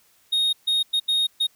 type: tone bursts at uneven times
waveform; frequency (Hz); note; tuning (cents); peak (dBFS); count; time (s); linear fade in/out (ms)
triangle; 3724; A#7; -2; -17; 5; 0.32-0.53 / 0.67-0.83 / 0.93-1 / 1.08-1.27 / 1.4-1.47; 10
effects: white hiss -60 dBFS RMS until 1.55 s